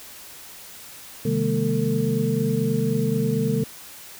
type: tone cluster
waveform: sine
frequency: 131.4 / 155.4 / 203 / 232.3 / 449.1 Hz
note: C3 / D#3 / G#3 / A#3 / A4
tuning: +8 / -2 / -39 / -6 / +35 cents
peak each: -26 dBFS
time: 1.25-3.64 s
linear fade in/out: 5 ms
effects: white hiss -42 dBFS RMS until 4.19 s